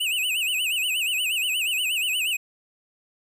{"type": "tone with vibrato", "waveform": "square", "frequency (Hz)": 2741, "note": "F7", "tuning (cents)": -33, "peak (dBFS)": -23, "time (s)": [0, 2.37], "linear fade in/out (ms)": 10, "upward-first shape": "sine", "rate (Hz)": 8.4, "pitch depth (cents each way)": 170, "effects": ["10-bit"]}